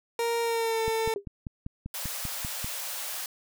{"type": "tone with pitch glide", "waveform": "30% pulse", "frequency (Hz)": [466.2, 447.5], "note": ["A#4", "A4"], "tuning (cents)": [0, 29], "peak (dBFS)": -23, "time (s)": [0.19, 1.14], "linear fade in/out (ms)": 2, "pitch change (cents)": -71, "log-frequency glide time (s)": [0.42, 0.81]}
{"type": "click train", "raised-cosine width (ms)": 5, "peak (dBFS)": -23, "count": 10, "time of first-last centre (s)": [0.88, 2.645], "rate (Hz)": 5.1}
{"type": "tone with exponential decay", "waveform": "sine", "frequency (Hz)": 401.2, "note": "G4", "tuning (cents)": 40, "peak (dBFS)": -25, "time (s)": [1.16, 1.25], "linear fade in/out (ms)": 1, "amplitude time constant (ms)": 19}
{"type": "high-pass noise", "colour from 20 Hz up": "white", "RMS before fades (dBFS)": -35, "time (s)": [1.94, 3.26], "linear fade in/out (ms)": 2, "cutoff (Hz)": 490, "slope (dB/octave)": 96}
{"effects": []}